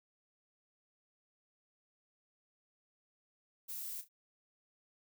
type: noise with echo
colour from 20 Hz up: violet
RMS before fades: -43 dBFS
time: 3.68-4.02 s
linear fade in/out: 20 ms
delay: 34 ms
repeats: 2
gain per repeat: -12 dB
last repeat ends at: 4.088 s
effects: none